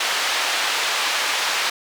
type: band-pass noise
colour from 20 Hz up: white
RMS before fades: -22 dBFS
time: 0-1.7 s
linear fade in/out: 5 ms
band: 670 to 3800 Hz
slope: 12 dB/octave
effects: none